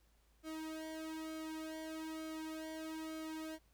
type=tone with flanger; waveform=sawtooth; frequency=316.8 Hz; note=D#4; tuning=31 cents sharp; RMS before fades=-45 dBFS; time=0.43-3.59 s; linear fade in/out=50 ms; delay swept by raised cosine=1.1 to 2.4 ms; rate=1.1 Hz; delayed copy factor=-0.95; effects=added 54 Hz sine -69 dBFS peak until 3.73 s + pink hiss -75 dBFS RMS until 3.73 s